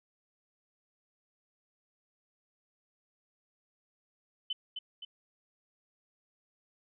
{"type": "tone with echo", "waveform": "sine", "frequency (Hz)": 3036, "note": "F#7", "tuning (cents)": 44, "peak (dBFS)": -31, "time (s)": [4.5, 4.53], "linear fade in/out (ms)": 5, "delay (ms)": 260, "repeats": 2, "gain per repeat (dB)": -5, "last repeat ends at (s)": 5.05, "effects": []}